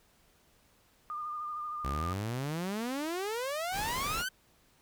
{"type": "tone with vibrato", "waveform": "sine", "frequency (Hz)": 1211, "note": "D#6", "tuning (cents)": -47, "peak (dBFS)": -35, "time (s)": [1.1, 2.13], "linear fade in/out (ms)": 0, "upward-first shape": "sine", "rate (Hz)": 13, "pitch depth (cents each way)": 29}
{"type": "exponential sweep", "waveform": "sawtooth", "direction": "up", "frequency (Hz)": [63.8, 1568], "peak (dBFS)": -29, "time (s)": [1.84, 4.29], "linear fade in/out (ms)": 10}
{"type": "noise", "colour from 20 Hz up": "pink", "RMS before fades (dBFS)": -39, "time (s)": [3.71, 4.25], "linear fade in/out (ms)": 50}
{"effects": ["pink hiss -66 dBFS RMS until 4.81 s"]}